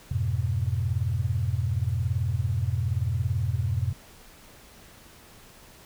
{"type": "chord", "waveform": "sine", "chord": "F diminished", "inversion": "none", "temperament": "just", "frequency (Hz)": [87.31, 104.77, 125.72], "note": ["F2", "Ab2", "Cb3"], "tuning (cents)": [0, 16, 31], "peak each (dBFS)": -28, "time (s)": [0.11, 3.93], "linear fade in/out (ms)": 5, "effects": ["pink hiss -51 dBFS RMS until 5.85 s"]}